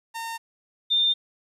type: tone pair in turn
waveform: sawtooth / sine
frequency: 913 / 3607 Hz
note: A#5 / A7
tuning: -36 / +42 cents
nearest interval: 2 octaves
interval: 2378 cents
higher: second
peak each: -27 / -18 dBFS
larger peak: second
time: 0.14-0.38 / 0.9-1.14 s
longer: neither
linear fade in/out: 20 ms
effects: resampled to 32000 Hz + 10-bit